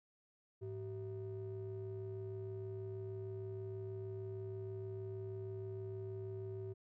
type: ring-modulated tone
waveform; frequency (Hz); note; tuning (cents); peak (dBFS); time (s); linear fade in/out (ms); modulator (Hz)
triangle; 138.59; C#3; 0; -37; 0.61-6.74; 20; 244
effects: none